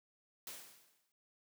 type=noise with exponential decay; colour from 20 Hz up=white; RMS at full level=-45 dBFS; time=0.47-1.12 s; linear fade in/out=1 ms; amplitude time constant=140 ms; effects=high-pass 150 Hz 12 dB/octave